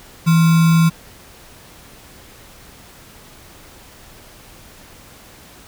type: tone with sample-and-hold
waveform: sine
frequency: 164.81 Hz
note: E3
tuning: in tune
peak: -9 dBFS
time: 0.26-0.9 s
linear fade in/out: 20 ms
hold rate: 1225 Hz
effects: pink hiss -43 dBFS RMS until 5.67 s